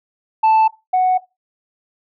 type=tone pair in turn; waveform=sine; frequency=880 / 740 Hz; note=A5 / F#5; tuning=0 / 0 cents; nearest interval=minor third; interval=300 cents; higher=first; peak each=-7 / -10 dBFS; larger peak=first; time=0.43-0.68 / 0.93-1.18 s; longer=neither; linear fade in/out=10 ms; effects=noise-tail reverb RT60 0.2 s tail -17 dB re dry + tanh soft clip ceiling -9 dBFS